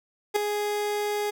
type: tone with ADSR envelope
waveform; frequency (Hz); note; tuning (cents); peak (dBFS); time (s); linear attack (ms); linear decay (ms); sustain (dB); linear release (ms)
30% pulse; 415.3; G#4; 0; -15; 0.34-1.31; 22; 5; -8; 15
effects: none